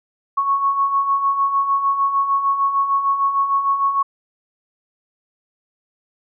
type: beating tone pair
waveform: sine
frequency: 1100 / 1106.6 Hz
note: C#6 / C#6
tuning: -14 / -3 cents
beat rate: 6.6 Hz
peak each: -24 / -16 dBFS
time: 0.37-4.03 s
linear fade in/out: 10 ms
effects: none